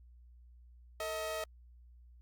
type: tone pair together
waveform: sawtooth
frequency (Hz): 448.8 / 634.7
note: A4 / D#5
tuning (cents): +34 / +34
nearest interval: tritone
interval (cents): 600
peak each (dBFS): -40 / -33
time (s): 1-1.44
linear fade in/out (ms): 2
effects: added 60 Hz sine -55 dBFS peak until 2.21 s + Opus 48 kbps